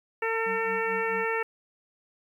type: harmonic tone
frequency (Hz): 451.2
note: A4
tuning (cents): +44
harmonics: 1 / 2 / 3 / 4 / 5 / 6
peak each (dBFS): -29 / -33 / -34 / -32 / -35 / -38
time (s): 0.22-1.43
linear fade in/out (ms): 5
type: tone with tremolo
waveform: triangle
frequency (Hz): 190.5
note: G3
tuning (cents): -49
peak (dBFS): -35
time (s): 0.46-1.25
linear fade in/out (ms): 5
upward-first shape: sine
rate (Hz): 4.6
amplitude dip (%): 90
effects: 10-bit